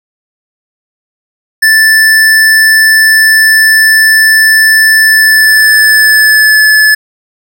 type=tone with pitch glide; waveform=square; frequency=1760 to 1726.8 Hz; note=A6 to A6; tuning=0 to -33 cents; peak=-3 dBFS; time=1.62-6.95 s; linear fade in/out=10 ms; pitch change=-33 cents; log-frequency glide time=5.03-6.61 s; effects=none

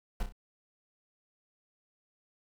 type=noise with echo; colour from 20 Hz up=brown; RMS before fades=-30 dBFS; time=0.2-0.23 s; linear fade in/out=2 ms; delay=31 ms; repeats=3; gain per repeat=-7 dB; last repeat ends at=0.323 s; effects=none

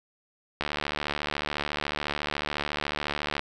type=click train; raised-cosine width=0.3 ms; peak=-12 dBFS; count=207; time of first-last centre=0.61-3.394 s; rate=74 Hz; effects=none

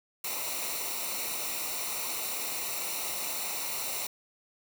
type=noise with comb filter; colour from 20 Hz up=white; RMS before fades=-34 dBFS; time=0.24-4.07 s; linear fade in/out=5 ms; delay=0.61 ms; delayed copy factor=-0.7; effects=none

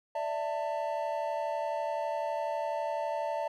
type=chord; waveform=triangle; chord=D suspended second; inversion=none; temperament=equal with one note detuned; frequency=587.3 / 659.3 / 894.3 Hz; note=D5 / E5 / A5; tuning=0 / 0 / +28 cents; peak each=-33 dBFS; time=0.15-3.48 s; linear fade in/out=5 ms; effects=none

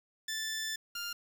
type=tone pair in turn; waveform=15% pulse; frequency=1760 / 1399.9 Hz; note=A6 / F6; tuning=0 / +4 cents; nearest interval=major third; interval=396 cents; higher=first; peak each=-28 / -30 dBFS; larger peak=first; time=0.28-0.76 / 0.95-1.13 s; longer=first; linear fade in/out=5 ms; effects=9-bit

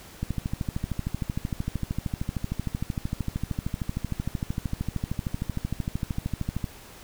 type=click train; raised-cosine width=5 ms; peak=-15 dBFS; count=85; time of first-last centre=0.23-6.642 s; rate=13.1 Hz; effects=pink hiss -47 dBFS RMS until 7.03 s

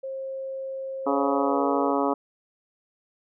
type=tone with pitch glide; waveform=sine; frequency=534 to 473 Hz; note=C5 to A#4; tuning=+35 to +25 cents; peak=-30 dBFS; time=0.03-1.92 s; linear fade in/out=10 ms; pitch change=-210 cents; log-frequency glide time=1.44-1.65 s
type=harmonic tone; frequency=140 Hz; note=C#3; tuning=18 cents sharp; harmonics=2 / 3 / 4 / 5 / 6 / 7 / 8 / 9; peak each=-26 / -28 / -29 / -30 / -31 / -31 / -32 / -33 dBFS; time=1.06-2.14 s; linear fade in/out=10 ms
effects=none

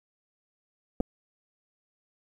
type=clicks; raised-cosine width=2 ms; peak=-15 dBFS; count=2; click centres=1.003 / 1.007 s; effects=9-bit

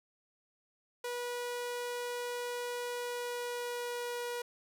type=tone with pitch glide; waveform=sawtooth; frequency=486.2 to 482.6 Hz; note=B4 to B4; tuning=-27 to -40 cents; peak=-32 dBFS; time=1.04-4.42 s; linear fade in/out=5 ms; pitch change=-13 cents; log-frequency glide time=2.94-4.25 s; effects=none

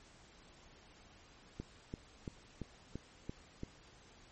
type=click train; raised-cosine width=3 ms; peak=-28 dBFS; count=7; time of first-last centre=1.6-3.634 s; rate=2.95 Hz; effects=pink hiss -61 dBFS RMS until 4.31 s + MP3 32 kbps

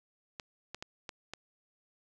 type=clicks; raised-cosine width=0.2 ms; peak=-23 dBFS; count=5; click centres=0.398 / 0.746 / 0.825 / 1.092 / 1.336 s; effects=none

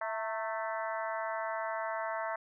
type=harmonic tone with a mistuned harmonic; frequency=220 Hz; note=A3; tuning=in tune; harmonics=3 / 4 / 5 / 6 / 7 / 8 / 9; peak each=-37 / -39 / -41 / -43 / -44 / -45 / -46 dBFS; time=0.01-2.36 s; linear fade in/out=5 ms; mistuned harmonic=4; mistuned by=+50 cents; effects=none

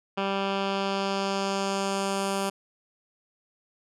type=tone with low-pass filter sweep; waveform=10% pulse; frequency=196 Hz; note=G3; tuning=in tune; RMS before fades=-28 dBFS; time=0.17-2.5 s; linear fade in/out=10 ms; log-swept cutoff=2800 to 11000 Hz; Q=1.4; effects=none

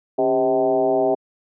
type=tone with frequency modulation; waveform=sine; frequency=520 Hz; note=C5; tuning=11 cents flat; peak=-15 dBFS; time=0.18-1.15 s; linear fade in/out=10 ms; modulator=123 Hz; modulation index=1.9; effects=high-pass 200 Hz 12 dB/octave

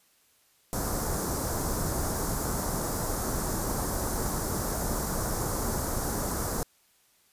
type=band-stop noise; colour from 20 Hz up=pink; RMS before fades=-30 dBFS; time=0.73-6.63 s; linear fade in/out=0 ms; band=1400 to 5600 Hz; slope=24 dB/octave; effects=white hiss -65 dBFS RMS until 7.32 s + resampled to 32000 Hz

